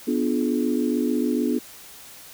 sine chord, B diminished seventh, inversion none, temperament equal with one note detuned, 246.9 / 293.7 / 349.2 / 424.8 Hz, B3 / D4 / F4 / Ab4, 0 / 0 / 0 / +39 cents, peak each -23 / -25 / -28 / -29 dBFS, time 0.07-1.59 s, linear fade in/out 10 ms, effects white hiss -44 dBFS RMS until 2.33 s

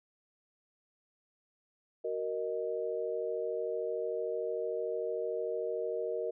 sine chord, D# minor, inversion first, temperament just, 373.4 / 466.7 / 622.3 Hz, F#4 / A#4 / D#5, +16 / +2 / 0 cents, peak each -39 / -34 / -38 dBFS, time 2.04-6.31 s, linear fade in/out 10 ms, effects none

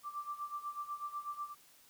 sine tone with tremolo, 1174.7 Hz, D6, in tune, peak -36 dBFS, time 0.03-1.55 s, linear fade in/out 50 ms, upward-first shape sine, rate 8.1 Hz, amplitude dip 80%, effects white hiss -63 dBFS RMS until 1.89 s

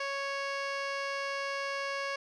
15% pulse tone with low-pass filter, 554 Hz, C#5, 1 cent flat, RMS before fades -35 dBFS, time 0-2.16 s, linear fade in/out 5 ms, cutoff 4200 Hz, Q 1.9, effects none

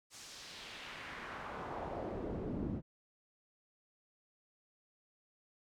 brown noise with band-pass filter sweep, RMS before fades -43 dBFS, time 0.1-2.82 s, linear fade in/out 50 ms, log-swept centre 7400 to 200 Hz, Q 1.4, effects none

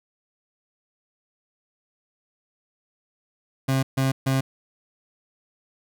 30% pulse tone bursts, 133.5 Hz, C3, 35 cents sharp, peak -17 dBFS, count 3, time 3.68-4.41 s, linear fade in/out 10 ms, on 150 ms, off 140 ms, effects none

